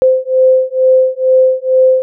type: beating tone pair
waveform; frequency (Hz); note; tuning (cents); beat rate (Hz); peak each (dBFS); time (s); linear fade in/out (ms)
sine; 517 / 519.2; C5 / C5; -21 / -13; 2.2; -10; 0.02-2.02; 0
effects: none